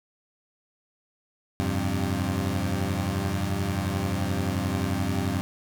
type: chord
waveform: 20% pulse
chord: F suspended second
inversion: none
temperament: equal with one note detuned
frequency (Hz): 87.31 / 98.74 / 130.81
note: F2 / G2 / C3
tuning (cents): 0 / +13 / 0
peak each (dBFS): -24 / -23 / -29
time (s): 1.6-5.41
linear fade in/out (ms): 0
effects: none